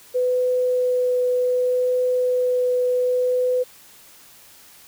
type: tone with vibrato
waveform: sine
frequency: 499.9 Hz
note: B4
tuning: 21 cents sharp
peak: -17 dBFS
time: 0.14-3.64 s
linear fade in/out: 20 ms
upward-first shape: triangle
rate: 0.66 Hz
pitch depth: 8 cents each way
effects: white hiss -48 dBFS RMS until 4.87 s